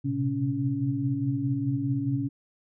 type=tone cluster; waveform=sine; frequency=115.5 / 128.3 / 133.1 / 279.5 Hz; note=A#2 / C3 / C3 / C#4; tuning=-16 / -34 / +30 / +14 cents; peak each=-33 / -33 / -29 / -28 dBFS; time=0.04-2.29 s; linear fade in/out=20 ms; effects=none